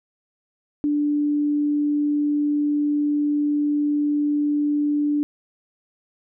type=tone; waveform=sine; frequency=293.7 Hz; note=D4; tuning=in tune; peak=-18 dBFS; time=0.84-5.23 s; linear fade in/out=0 ms; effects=none